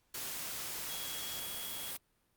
sine tone in noise, 3322 Hz, G#7, in tune, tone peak -45 dBFS, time 0.89-1.91 s, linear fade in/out 5 ms, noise white, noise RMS -41 dBFS, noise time 0.14-1.97 s, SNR -7 dB, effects pink hiss -75 dBFS RMS until 2.36 s + Opus 48 kbps

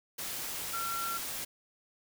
sine tone in noise, 1364 Hz, F6, 41 cents flat, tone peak -34 dBFS, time 0.73-1.18 s, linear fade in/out 10 ms, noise white, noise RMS -38 dBFS, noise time 0.18-1.45 s, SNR +1 dB, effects none

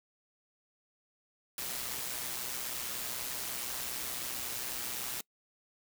white noise with amplitude modulation, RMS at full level -36 dBFS, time 1.58-5.21 s, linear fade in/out 2 ms, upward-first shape sine, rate 124 Hz, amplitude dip 45%, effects noise-tail reverb RT60 0.1 s tail -25 dB re dry

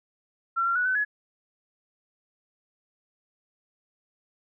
sine tone with pitch steps, 1359 / 1375 / 1472 / 1515 / 1690 Hz, F6 / F6 / F#6 / F#6 / G#6, -48 / -27 / -9 / +40 / +30 cents, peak -22 dBFS, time 0.56-1.05 s, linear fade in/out 20 ms, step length 98 ms, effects none

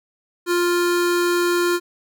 square tone pair together, 350.3 / 1400 Hz, F4 / F6, +5 / +4 cents, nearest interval 2 octaves, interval 2399 cents, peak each -18 / -26 dBFS, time 0.46-1.8 s, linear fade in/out 50 ms, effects none

